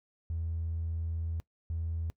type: tone pair in turn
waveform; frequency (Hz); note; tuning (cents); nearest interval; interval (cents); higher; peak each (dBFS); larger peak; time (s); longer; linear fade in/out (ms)
triangle; 82 / 82; E2 / E2; -9 / -9; unison; 0; neither; -28; neither; 0.3-1.4 / 1.7-2.1; first; 0
effects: noise-tail reverb RT60 0.1 s tail -23 dB re dry + tanh soft clip ceiling -28 dBFS